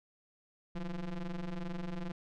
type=ring-modulated tone; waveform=square; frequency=85.1 Hz; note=F2; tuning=44 cents flat; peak=-34 dBFS; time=0.75-2.12 s; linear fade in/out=5 ms; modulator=96.3 Hz; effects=low-pass 4000 Hz 12 dB/octave